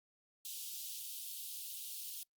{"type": "high-pass noise", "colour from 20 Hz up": "white", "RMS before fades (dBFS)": -45, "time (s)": [0.45, 2.23], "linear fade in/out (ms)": 0, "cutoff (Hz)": 2900, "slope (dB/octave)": 48, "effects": ["noise-tail reverb RT60 0.1 s tail -25 dB re dry", "Opus 48 kbps"]}